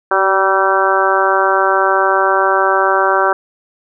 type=harmonic tone with a mistuned harmonic; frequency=192.9 Hz; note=G3; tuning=28 cents flat; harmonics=2 / 3 / 4 / 5 / 6 / 7 / 8; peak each=-18 / -18 / -18 / -18 / -18 / -18 / -18 dBFS; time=0.11-3.33 s; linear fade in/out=2 ms; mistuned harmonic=2; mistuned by=-18 cents; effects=none